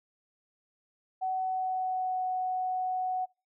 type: tone with pitch glide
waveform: sine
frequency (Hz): 751 to 741.1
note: F#5 to F#5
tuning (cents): +26 to +3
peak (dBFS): -28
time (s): 1.21-3.26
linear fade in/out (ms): 20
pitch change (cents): -23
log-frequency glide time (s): 1.39-2.23
effects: noise-tail reverb RT60 0.3 s tail -26 dB re dry